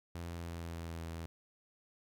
sawtooth tone with pitch glide, 85.1 to 82.68 Hz, F2 to E2, -44 to +6 cents, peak -37 dBFS, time 0.15-1.26 s, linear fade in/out 0 ms, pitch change -50 cents, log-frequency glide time 0.31-1.04 s, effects none

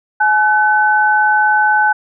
sine tone pair together, 848 / 1512 Hz, G#5 / F#6, +36 / +37 cents, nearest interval minor seventh, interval 1001 cents, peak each -12 dBFS, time 0.2-1.93 s, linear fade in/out 10 ms, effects none

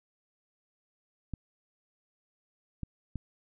clicks, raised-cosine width 5 ms, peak -23 dBFS, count 3, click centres 1.337 / 2.833 / 3.157 s, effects none

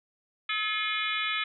harmonic tone with a mistuned harmonic, 428.1 Hz, A4, 47 cents flat, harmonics 3 / 4 / 5 / 6 / 7 / 8 / 9, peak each -34 / -36 / -33 / -34 / -37 / -35 / -40 dBFS, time 0.49-1.44 s, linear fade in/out 5 ms, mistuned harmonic 6, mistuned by -84 cents, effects none

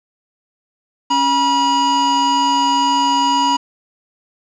square tone pair together, 277.2 / 966.4 Hz, C#4 / B5, 0 / -38 cents, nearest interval octave + minor seventh, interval 2162 cents, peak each -22 / -14 dBFS, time 1.1-3.57 s, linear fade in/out 10 ms, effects resampled to 16000 Hz + 7-bit

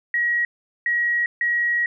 sine tone bursts at uneven times, 1904 Hz, A#6, 36 cents sharp, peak -18 dBFS, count 3, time 0.14-0.45 / 0.86-1.26 / 1.41-1.86 s, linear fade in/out 2 ms, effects none

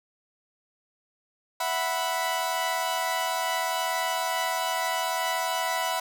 sawtooth chord, E suspended second, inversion none, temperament equal, 659.3 / 740 / 987.8 Hz, E5 / F#5 / B5, 0 / 0 / 0 cents, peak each -28 / -27 / -25 dBFS, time 1.6-6 s, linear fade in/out 5 ms, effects none

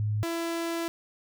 sine / sawtooth tone pair in turn, 105.7 / 334.6 Hz, G#2 / E4, +31 / +26 cents, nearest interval octave + minor sixth, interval 1995 cents, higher second, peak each -25 dBFS, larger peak neither, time 0-0.23 / 0.23-0.88 s, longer second, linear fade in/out 0 ms, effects none

